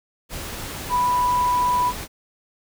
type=tone in noise; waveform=sine; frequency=987.8 Hz; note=B5; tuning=in tune; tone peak=-17 dBFS; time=0.89-1.93 s; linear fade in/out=50 ms; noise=pink; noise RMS=-32 dBFS; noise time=0.29-2.08 s; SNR=+12 dB; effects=none